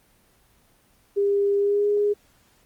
sine tone with pitch glide, 402.1 to 412.5 Hz, G4 to G#4, +44 to -12 cents, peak -18 dBFS, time 1.16-2.14 s, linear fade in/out 20 ms, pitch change +44 cents, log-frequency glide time 1.58-1.88 s, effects pink hiss -60 dBFS RMS until 2.65 s + Opus 24 kbps

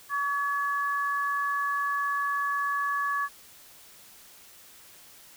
sine tone pair together, 1135.2 / 1699 Hz, C#6 / G#6, +41 / +39 cents, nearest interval perfect fifth, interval 698 cents, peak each -27 / -30 dBFS, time 0.09-3.29 s, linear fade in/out 50 ms, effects white hiss -52 dBFS RMS until 5.36 s

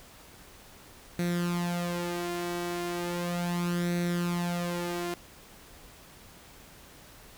sawtooth tone with flanger, 174.4 Hz, F3, 2 cents flat, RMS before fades -31 dBFS, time 1.19-5.14 s, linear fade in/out 2 ms, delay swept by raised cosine 0.49 to 3.09 ms, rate 0.36 Hz, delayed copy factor +0.65, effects pink hiss -52 dBFS RMS until 7.37 s

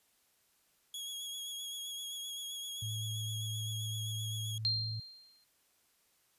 sawtooth tone with vibrato, 3322 Hz, G#7, in tune, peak -37 dBFS, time 0.94-4.58 s, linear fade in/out 2 ms, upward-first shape triangle, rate 7.7 Hz, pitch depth 31 cents each way
sine tone, 110 Hz, A2, in tune, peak -37 dBFS, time 2.82-5 s, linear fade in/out 5 ms
sine tone with exponential decay, 4186 Hz, C8, in tune, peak -27 dBFS, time 4.65-5.44 s, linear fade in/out 0 ms, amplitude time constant 170 ms
effects white hiss -72 dBFS RMS until 6.38 s + resampled to 32000 Hz

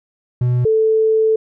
triangle / sine tone pair in turn, 123.47 / 440 Hz, B2 / A4, 0 / 0 cents, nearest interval octave + minor seventh, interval 2200 cents, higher second, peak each -11 dBFS, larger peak neither, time 0.41-0.65 / 0.65-1.36 s, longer second, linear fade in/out 5 ms, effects none

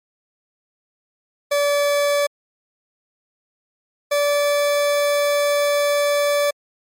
40% pulse tone pair in turn, 576 / 579 Hz, D5 / D5, -34 / -25 cents, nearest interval unison, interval 9 cents, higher second, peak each -15 dBFS, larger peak neither, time 1.51-2.27 / 4.11-6.51 s, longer second, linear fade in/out 10 ms, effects MP3 64 kbps

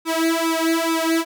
sawtooth tone with flanger, 327.5 Hz, E4, 11 cents flat, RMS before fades -20 dBFS, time 0.05-1.25 s, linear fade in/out 50 ms, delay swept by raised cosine 0.8 to 2.6 ms, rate 2.3 Hz, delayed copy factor +1, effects none

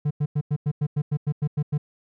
triangle tone bursts, 147.8 Hz, D3, 11 cents sharp, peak -18 dBFS, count 12, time 0.05-1.78 s, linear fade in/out 10 ms, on 58 ms, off 94 ms, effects none

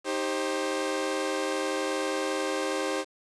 sawtooth chord, C minor, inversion first, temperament equal with one note detuned, 311.1 / 392 / 530.2 Hz, Eb4 / G4 / C5, 0 / 0 / +23 cents, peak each -29 / -28 / -27 dBFS, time 0.04-3.05 s, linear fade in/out 50 ms, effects resampled to 22050 Hz + 8-bit

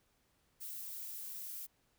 violet noise, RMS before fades -45 dBFS, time 0.6-1.67 s, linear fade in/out 20 ms, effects pink hiss -75 dBFS RMS until 1.98 s

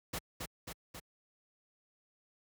pink noise with echo, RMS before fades -37 dBFS, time 0.13-0.19 s, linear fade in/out 10 ms, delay 270 ms, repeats 3, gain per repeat -3 dB, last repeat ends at 1 s, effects high-pass 60 Hz 12 dB/octave

